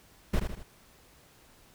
brown noise with echo, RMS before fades -25 dBFS, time 0.33-0.4 s, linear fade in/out 10 ms, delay 78 ms, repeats 3, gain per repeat -6 dB, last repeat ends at 0.634 s, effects pink hiss -59 dBFS RMS until 1.74 s

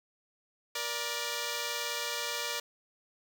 5% pulse tone pair together, 473.6 / 587.3 Hz, A#4 / D5, +27 / 0 cents, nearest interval major third, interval 373 cents, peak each -24 dBFS, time 0.75-2.6 s, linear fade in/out 5 ms, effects none

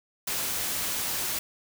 white noise, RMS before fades -30 dBFS, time 0.27-1.39 s, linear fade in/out 5 ms, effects none

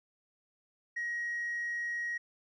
triangle tone with tanh clipping, 1893 Hz, A#6, 26 cents sharp, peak -33 dBFS, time 0.96-2.18 s, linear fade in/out 10 ms, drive 5 dB, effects none

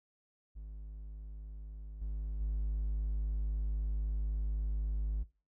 triangle tone with level steps, 51.91 Hz, G#1, in tune, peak -40 / -32 / -28 dBFS, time 0.55-5.24 s, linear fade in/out 20 ms, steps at 2.01 / 2.4 s, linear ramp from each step 10 ms, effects noise-tail reverb RT60 0.3 s tail -20 dB re dry + tanh soft clip ceiling -25 dBFS

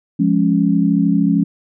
sine chord, Db major, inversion first, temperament equal, 174.61 / 207.7 / 277.2 Hz, F3 / Ab3 / Db4, 0 / 0 / 0 cents, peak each -16 dBFS, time 0.19-1.44 s, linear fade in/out 10 ms, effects none

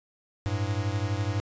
square beating tone pair, 98 / 110 Hz, G2 / A2, 0 / 0 cents, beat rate 12 Hz, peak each -29 / -31 dBFS, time 0.46-1.4 s, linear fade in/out 0 ms, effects resampled to 16000 Hz

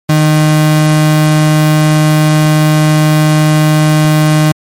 35% pulse tone, 153.8 Hz, D#3, 20 cents flat, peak -4 dBFS, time 0.09-4.52 s, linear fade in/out 5 ms, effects MP3 64 kbps

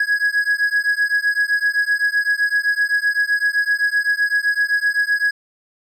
triangle beating tone pair, 1661.2 / 1669 Hz, G#6 / G#6, 0 / +8 cents, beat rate 7.8 Hz, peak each -17 dBFS, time 0-5.31 s, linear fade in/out 5 ms, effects none

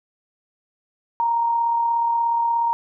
sine tone with amplitude modulation, 932.3 Hz, A#5, in tune, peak -16 dBFS, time 1.2-2.73 s, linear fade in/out 0 ms, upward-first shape sine, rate 36.8 Hz, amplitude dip 30%, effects none

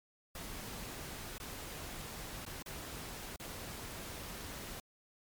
pink noise with dropouts, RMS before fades -45 dBFS, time 0.35-4.8 s, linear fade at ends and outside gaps 2 ms, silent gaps 1.381-1.4 / 2.452-2.463 / 2.625-2.66 / 3.361-3.398 s, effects MP3 96 kbps

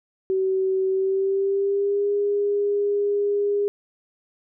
sine tone with pitch glide, 380.1 to 407.4 Hz, F#4 to G#4, +47 to -33 cents, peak -19 dBFS, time 0.3-3.68 s, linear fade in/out 0 ms, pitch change +120 cents, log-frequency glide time 0.88-2.11 s, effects none

